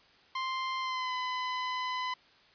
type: tone with pitch glide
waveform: sawtooth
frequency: 1046.5 to 1009.7 Hz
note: C6 to B5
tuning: 0 to +38 cents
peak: -28 dBFS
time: 0.35-2.14 s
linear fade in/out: 5 ms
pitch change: -62 cents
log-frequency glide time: 0.8-1.14 s
effects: white hiss -61 dBFS RMS until 2.54 s + resampled to 11025 Hz